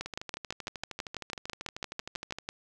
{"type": "two click trains", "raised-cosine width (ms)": 0.2, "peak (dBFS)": [-21, -17], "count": [31, 16], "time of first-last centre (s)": [[0.06, 2.386], [0.01, 2.489]], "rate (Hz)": [12.9, 6.05], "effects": []}